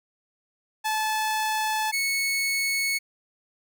sawtooth tone pair in turn, 867 / 2205 Hz, A5 / C#7, -26 / -10 cents, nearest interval octave + major third, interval 1616 cents, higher second, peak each -20 dBFS, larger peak neither, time 0.84-1.92 / 1.92-2.99 s, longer first, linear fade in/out 20 ms, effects none

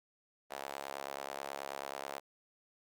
sawtooth tone with high-pass filter, 69.3 Hz, C#2, in tune, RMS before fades -43 dBFS, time 0.5-2.2 s, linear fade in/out 20 ms, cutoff 660 Hz, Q 1.9, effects Opus 32 kbps

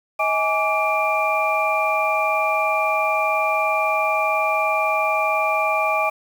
sine tone cluster, 637 / 833 / 1160 / 2381 Hz, D#5 / G#5 / D6 / D7, +41 / +5 / -22 / +23 cents, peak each -23 dBFS, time 0.19-6.1 s, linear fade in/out 10 ms, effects 7-bit

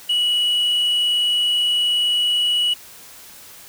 sine tone with frequency modulation, 2930 Hz, F#7, 18 cents flat, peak -13 dBFS, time 0.09-2.74 s, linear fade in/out 10 ms, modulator 38.8 Hz, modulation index 0.62, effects tanh soft clip ceiling -15 dBFS + white hiss -42 dBFS RMS until 3.68 s

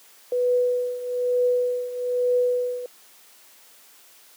sine tone with tremolo, 493.9 Hz, B4, in tune, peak -16 dBFS, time 0.32-2.86 s, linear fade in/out 2 ms, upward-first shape triangle, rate 1.1 Hz, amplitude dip 80%, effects white hiss -52 dBFS RMS until 4.36 s + high-pass 300 Hz 12 dB/octave

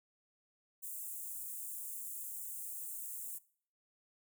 white high-pass noise, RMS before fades -44 dBFS, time 0.82-3.39 s, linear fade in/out 20 ms, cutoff 7400 Hz, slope 48 dB/octave, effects noise-tail reverb RT60 0.5 s tail -20 dB re dry

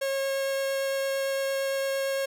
45% pulse tone with vibrato, 544 Hz, C#5, 33 cents flat, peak -26 dBFS, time 0.01-2.26 s, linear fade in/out 10 ms, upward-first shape triangle, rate 8.8 Hz, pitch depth 8 cents each way, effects none

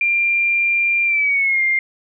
sine tone with pitch glide, 2384 to 2112 Hz, D7 to C7, +25 to +16 cents, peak -14 dBFS, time 0.01-1.79 s, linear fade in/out 2 ms, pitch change -209 cents, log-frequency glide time 1.05-1.62 s, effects none

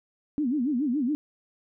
sine tone with vibrato, 268.9 Hz, C4, 47 cents sharp, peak -23 dBFS, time 0.38-1.15 s, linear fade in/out 0 ms, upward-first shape sine, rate 7.1 Hz, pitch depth 240 cents each way, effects none

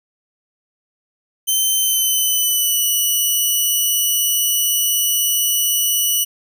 5% pulse tone with pitch glide, 3088 to 2949 Hz, G7 to F#7, -27 to -6 cents, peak -7 dBFS, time 1.47-6.25 s, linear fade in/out 20 ms, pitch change -79 cents, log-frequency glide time 1.78-2.86 s, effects none

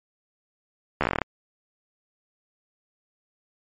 slowing click train, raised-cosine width 0.5 ms, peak -7 dBFS, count 11, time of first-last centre 1.01-1.217 s, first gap 13 ms, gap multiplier 1.1, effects MP3 48 kbps

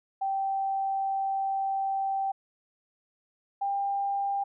sine tone pair in turn, 779 / 796.3 Hz, G5 / G5, -11 / +27 cents, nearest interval unison, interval 38 cents, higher second, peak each -26 dBFS, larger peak neither, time 0.21-2.32 / 3.61-4.44 s, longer first, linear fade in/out 10 ms, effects none

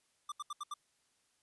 square tone bursts, 1183 Hz, D6, 12 cents sharp, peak -39 dBFS, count 5, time 0.29-0.74 s, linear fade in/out 5 ms, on 30 ms, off 75 ms, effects white hiss -75 dBFS RMS until 1.42 s + resampled to 24000 Hz

